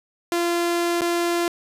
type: tone with dropouts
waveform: sawtooth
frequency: 344.1 Hz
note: F4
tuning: 26 cents flat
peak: -16 dBFS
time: 0.32-1.48 s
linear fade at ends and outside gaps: 1 ms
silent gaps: 1.009-1.017 s
effects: resampled to 32000 Hz